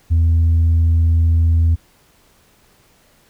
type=tone with tanh clipping; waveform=sine; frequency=82.41 Hz; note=E2; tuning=in tune; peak=-11 dBFS; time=0.1-1.76 s; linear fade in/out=20 ms; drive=1 dB; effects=pink hiss -54 dBFS RMS until 3.29 s